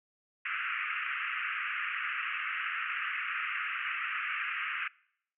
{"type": "band-pass noise", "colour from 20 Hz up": "pink", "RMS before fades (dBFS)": -35, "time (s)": [0.45, 4.88], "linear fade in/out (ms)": 5, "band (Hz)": [1200, 2800], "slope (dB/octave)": 96, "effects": ["noise-tail reverb RT60 0.7 s tail -24 dB re dry"]}